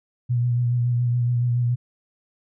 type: tone with vibrato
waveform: sine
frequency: 121.3 Hz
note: B2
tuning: 31 cents flat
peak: -18 dBFS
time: 0.29-1.76 s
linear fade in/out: 20 ms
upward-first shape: sine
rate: 7.1 Hz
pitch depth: 27 cents each way
effects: none